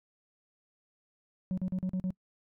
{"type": "tone bursts", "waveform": "sine", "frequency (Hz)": 185, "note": "F#3", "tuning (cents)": 0, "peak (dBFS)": -26, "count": 6, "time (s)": [1.51, 2.105], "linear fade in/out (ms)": 0, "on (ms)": 65, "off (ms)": 41, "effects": ["noise-tail reverb RT60 0.1 s tail -26 dB re dry", "tanh soft clip ceiling -28 dBFS"]}